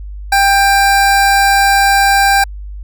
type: tone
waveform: 25% pulse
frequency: 792 Hz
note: G5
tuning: 18 cents sharp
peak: -4 dBFS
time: 0.32-2.44 s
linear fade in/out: 5 ms
effects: added 50 Hz sine -24 dBFS peak until 2.83 s